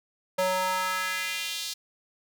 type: tone with high-pass filter sweep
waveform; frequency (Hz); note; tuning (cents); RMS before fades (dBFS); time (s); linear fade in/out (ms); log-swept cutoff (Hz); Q
square; 185.4; F#3; +4; -29; 0.38-1.74; 10; 560 to 4400; 2
effects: none